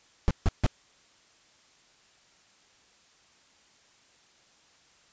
brown noise bursts, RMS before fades -21 dBFS, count 3, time 0.28-0.664 s, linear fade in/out 0 ms, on 28 ms, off 150 ms, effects white hiss -61 dBFS RMS until 5.12 s + resampled to 16000 Hz

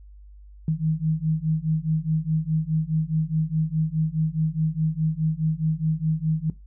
sine beating tone pair, 155.5 / 160.3 Hz, D#3 / E3, -1 / -48 cents, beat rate 4.8 Hz, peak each -24 dBFS, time 0.68-6.5 s, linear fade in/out 2 ms, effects noise-tail reverb RT60 0.2 s tail -17 dB re dry + added 50 Hz sine -43 dBFS peak until 6.66 s

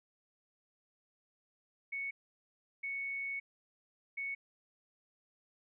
sine tone bursts at uneven times, 2217 Hz, C#7, in tune, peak -36 dBFS, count 3, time 1.92-2.11 / 2.83-3.4 / 4.17-4.35 s, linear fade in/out 10 ms, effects none

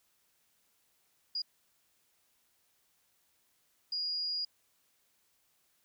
sine tone bursts at uneven times, 4866 Hz, D#8, 39 cents flat, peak -32 dBFS, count 2, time 1.35-1.42 / 3.92-4.45 s, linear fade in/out 5 ms, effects white hiss -73 dBFS RMS until 5.84 s

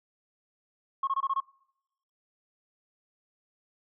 sine tone bursts, 1086 Hz, C#6, 36 cents flat, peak -24 dBFS, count 6, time 1.03-1.403 s, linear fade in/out 5 ms, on 43 ms, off 23 ms, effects noise-tail reverb RT60 0.8 s tail -25 dB re dry + tanh soft clip ceiling -20 dBFS

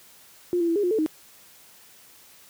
sine tone with pitch steps, 353.3 / 339 / 333.1 / 410.3 / 356.1 / 438.8 / 312 Hz, F4 / E4 / E4 / G#4 / F4 / A4 / D#4, +20 / +49 / +18 / -21 / +34 / -5 / +5 cents, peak -20 dBFS, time 0.53-1.062 s, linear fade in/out 0 ms, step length 76 ms, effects white hiss -52 dBFS RMS until 2.49 s + high-pass 60 Hz 12 dB/octave

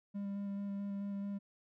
triangle tone with vibrato, 200 Hz, G3, 35 cents sharp, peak -35 dBFS, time 0.14-1.39 s, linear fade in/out 20 ms, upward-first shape square, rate 4.6 Hz, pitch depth 10 cents each way, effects none

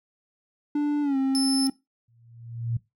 triangle tone with pitch glide, 293.5 to 267.6 Hz, D4 to C4, -1 to +39 cents, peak -19 dBFS, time 0.75-1.7 s, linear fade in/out 5 ms, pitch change -160 cents, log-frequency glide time 1.02-1.17 s
30% pulse tone, 5260 Hz, E8, 5 cents flat, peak -21 dBFS, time 1.35-1.67 s, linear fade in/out 0 ms
sine tone with exponential growth, 116.7 Hz, A#2, 2 cents sharp, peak -22 dBFS, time 2.08-2.77 s, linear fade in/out 5 ms, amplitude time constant 150 ms
effects noise-tail reverb RT60 0.2 s tail -19 dB re dry

